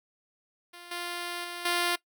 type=tone with level steps; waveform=5% pulse; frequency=349.2 Hz; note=F4; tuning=in tune; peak=-34 / -22 / -25 / -14 dBFS; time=0.73-1.96 s; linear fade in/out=10 ms; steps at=0.91 / 1.44 / 1.65 s; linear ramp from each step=5 ms; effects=noise-tail reverb RT60 0.1 s tail -20 dB re dry